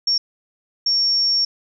sine tone bursts at uneven times, 5500 Hz, F8, 27 cents flat, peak -15 dBFS, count 2, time 0.07-0.18 / 0.86-1.45 s, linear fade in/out 5 ms, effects none

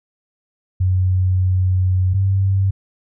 sine tone pair in turn, 92.5 / 96.82 Hz, F#2 / G2, 0 / -21 cents, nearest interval minor second, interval 79 cents, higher second, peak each -13 dBFS, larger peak neither, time 0.8-2.14 / 2.14-2.71 s, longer first, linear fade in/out 10 ms, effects none

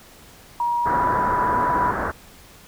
sine tone with pitch glide, 952 to 985.6 Hz, A#5 to B5, +36 to -4 cents, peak -19 dBFS, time 0.6-1.91 s, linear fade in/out 2 ms, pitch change +60 cents, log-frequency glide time 0.79-1.07 s
white low-pass noise, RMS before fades -25 dBFS, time 0.85-2.12 s, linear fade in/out 20 ms, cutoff 1600 Hz, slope 48 dB/octave
effects pink hiss -47 dBFS RMS until 2.67 s

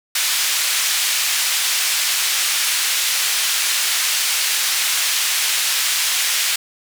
pink band-pass noise, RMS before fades -19 dBFS, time 0.15-6.56 s, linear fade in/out 5 ms, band 2300 to 13000 Hz, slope 12 dB/octave, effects none

